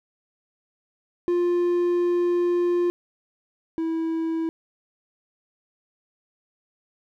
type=tone pair in turn; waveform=triangle; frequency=350.8 / 326.1 Hz; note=F4 / E4; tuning=+8 / -19 cents; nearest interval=minor second; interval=127 cents; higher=first; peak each=-17 / -21 dBFS; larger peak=first; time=1.28-2.9 / 3.78-4.49 s; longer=first; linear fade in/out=0 ms; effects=none